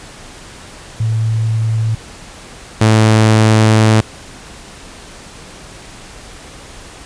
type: tone pair in turn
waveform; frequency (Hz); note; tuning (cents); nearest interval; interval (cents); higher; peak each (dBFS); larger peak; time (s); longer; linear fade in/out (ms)
sine / sawtooth; 111.3 / 109.58; A2 / A2; +20 / -7; unison; 27; first; -12 / -3; second; 1-1.95 / 2.81-4.01; second; 5
effects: pink hiss -35 dBFS RMS until 7.05 s + resampled to 22050 Hz